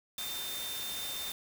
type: tone in noise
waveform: sine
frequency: 3600 Hz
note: A7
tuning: 39 cents sharp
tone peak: -39 dBFS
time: 0.18-1.32 s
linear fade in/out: 2 ms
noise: white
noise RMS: -40 dBFS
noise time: 0.18-1.32 s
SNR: -2 dB
effects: none